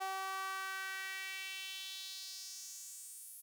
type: tone with high-pass filter sweep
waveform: sawtooth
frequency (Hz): 383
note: G4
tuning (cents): -40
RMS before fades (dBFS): -44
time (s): 0-3.42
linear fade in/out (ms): 20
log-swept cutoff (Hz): 810 to 11000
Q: 2.8
effects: none